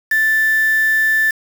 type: tone with quantisation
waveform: sine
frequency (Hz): 1760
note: A6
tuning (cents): 0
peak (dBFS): -12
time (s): 0.11-1.31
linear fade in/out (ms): 5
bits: 4
effects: none